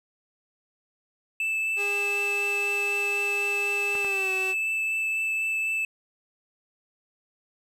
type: tone with vibrato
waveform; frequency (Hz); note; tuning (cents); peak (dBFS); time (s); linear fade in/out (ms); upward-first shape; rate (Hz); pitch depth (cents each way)
triangle; 2633; E7; -3; -23; 1.4-5.85; 2; triangle; 4; 8
type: tone with pitch glide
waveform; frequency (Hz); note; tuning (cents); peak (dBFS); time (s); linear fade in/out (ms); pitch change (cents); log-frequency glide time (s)
sawtooth; 406.2 to 379; G#4 to F#4; -38 to +42; -28; 1.76-4.55; 50; -120; 3.99-4.3
type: clicks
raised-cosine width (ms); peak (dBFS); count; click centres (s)
0.5; -22; 2; 3.953 / 4.047
effects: none